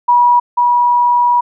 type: tone pair in turn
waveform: sine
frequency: 968 / 968 Hz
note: B5 / B5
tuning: -35 / -35 cents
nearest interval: unison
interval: 0 cents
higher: neither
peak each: -6 / -8 dBFS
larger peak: first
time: 0.08-0.4 / 0.57-1.41 s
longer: second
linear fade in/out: 10 ms
effects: none